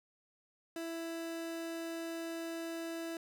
30% pulse tone, 331.1 Hz, E4, 8 cents sharp, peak -36 dBFS, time 0.76-3.17 s, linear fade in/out 2 ms, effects none

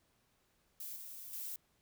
violet noise with level steps, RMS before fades -45 / -49 / -43 dBFS, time 0.8-1.56 s, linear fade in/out 2 ms, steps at 0.96 / 1.33 s, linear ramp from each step 2 ms, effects pink hiss -75 dBFS RMS until 1.81 s

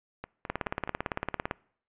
two click trains, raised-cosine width 0.5 ms, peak -22 / -14 dBFS, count 4 / 19, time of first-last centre 0.24-0.876 / 0.5-1.511 s, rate 4.72 / 17.8 Hz, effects noise-tail reverb RT60 0.6 s tail -24 dB re dry + resampled to 8000 Hz

